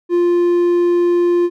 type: tone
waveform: triangle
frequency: 349.2 Hz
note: F4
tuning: in tune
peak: -9 dBFS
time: 0.09-1.5 s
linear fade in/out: 50 ms
effects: none